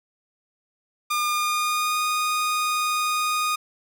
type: tone with pitch glide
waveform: sawtooth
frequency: 1209 to 1233.7 Hz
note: D6 to D#6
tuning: +50 to -15 cents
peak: -18 dBFS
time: 1.1-3.56 s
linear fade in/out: 10 ms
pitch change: +35 cents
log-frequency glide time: 1.28-2.03 s
effects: none